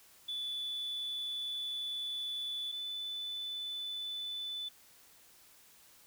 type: tone pair in turn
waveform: sine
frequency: 3469 / 3499 Hz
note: A7 / A7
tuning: -25 / -10 cents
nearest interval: unison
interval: 15 cents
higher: second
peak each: -34 / -36 dBFS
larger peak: first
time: 0.28-2.72 / 2.72-4.69 s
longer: first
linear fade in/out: 10 ms
effects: tanh soft clip ceiling -33 dBFS + white hiss -61 dBFS RMS until 6.06 s